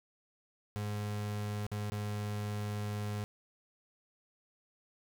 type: tone with dropouts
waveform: 35% pulse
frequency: 104.2 Hz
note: G#2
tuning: 6 cents sharp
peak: -33 dBFS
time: 0.76-3.24 s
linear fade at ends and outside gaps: 0 ms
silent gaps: 1.666-1.716 / 1.9-1.92 s
effects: none